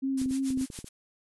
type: tone with vibrato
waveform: sine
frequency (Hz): 265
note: C4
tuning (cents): +22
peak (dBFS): -26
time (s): 0.02-0.66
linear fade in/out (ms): 20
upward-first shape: sine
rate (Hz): 3.2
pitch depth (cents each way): 30
type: noise with tremolo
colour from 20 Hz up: blue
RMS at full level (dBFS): -37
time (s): 0.17-0.89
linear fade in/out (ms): 10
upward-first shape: sine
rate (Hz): 7.1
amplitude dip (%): 95
type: clicks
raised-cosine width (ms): 3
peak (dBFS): -28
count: 9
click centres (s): 0.216 / 0.259 / 0.31 / 0.505 / 0.574 / 0.612 / 0.702 / 0.789 / 0.844
effects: resampled to 24000 Hz